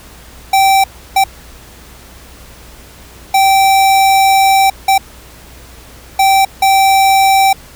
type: tone bursts at uneven times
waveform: square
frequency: 777 Hz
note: G5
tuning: 16 cents flat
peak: -7 dBFS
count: 6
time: 0.53-0.84 / 1.16-1.24 / 3.34-4.7 / 4.88-4.98 / 6.19-6.45 / 6.62-7.53 s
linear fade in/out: 5 ms
effects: added 60 Hz sine -39 dBFS peak until 7.75 s + pink hiss -38 dBFS RMS until 7.75 s